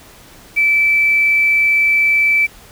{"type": "tone with quantisation", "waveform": "sine", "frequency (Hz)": 2319, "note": "D7", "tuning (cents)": -22, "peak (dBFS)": -10, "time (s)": [0.56, 2.47], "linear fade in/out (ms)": 20, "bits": 6, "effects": ["pink hiss -42 dBFS RMS until 2.71 s"]}